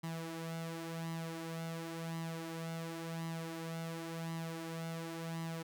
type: tone with flanger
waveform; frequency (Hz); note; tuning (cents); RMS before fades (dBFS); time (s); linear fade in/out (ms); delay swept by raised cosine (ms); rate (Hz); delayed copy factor
sawtooth; 164.5; E3; -3; -42; 0.03-5.63; 10; 0.99 to 4.69; 0.93; +0.6
effects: none